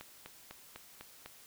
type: click train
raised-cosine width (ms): 0.3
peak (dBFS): -29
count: 6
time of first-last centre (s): 0.01-1.26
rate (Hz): 4
effects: white hiss -57 dBFS RMS until 1.46 s